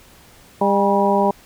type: harmonic tone with a mistuned harmonic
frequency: 200.4 Hz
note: G3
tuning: 38 cents sharp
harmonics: 1 / 2 / 3 / 4 / 5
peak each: -20 / -20 / -20 / -20 / -20 dBFS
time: 0.61-1.31 s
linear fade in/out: 5 ms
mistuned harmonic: 5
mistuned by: -61 cents
effects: pink hiss -48 dBFS RMS until 1.45 s